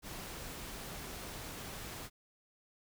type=noise; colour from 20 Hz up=pink; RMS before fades=-45 dBFS; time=0.02-2.1 s; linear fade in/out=50 ms; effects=none